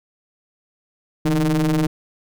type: ring-modulated tone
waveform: square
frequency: 75.5 Hz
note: D2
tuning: 48 cents sharp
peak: -14 dBFS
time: 1.25-1.87 s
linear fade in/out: 5 ms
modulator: 237 Hz
effects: none